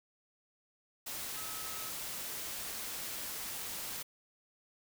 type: tone in noise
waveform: sine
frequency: 1286 Hz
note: E6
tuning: 43 cents flat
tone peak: -49 dBFS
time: 1.36-1.9 s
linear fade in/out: 10 ms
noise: white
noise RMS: -41 dBFS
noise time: 1.06-4.03 s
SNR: -11 dB
effects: none